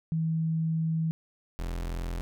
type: tone pair in turn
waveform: sine / 40% pulse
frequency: 161.4 / 42.75 Hz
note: E3 / F1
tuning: -36 / -36 cents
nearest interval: octave + major seventh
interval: 2300 cents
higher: first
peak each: -25 / -30 dBFS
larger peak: first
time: 0.12-1.11 / 1.59-2.21 s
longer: first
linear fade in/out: 0 ms
effects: none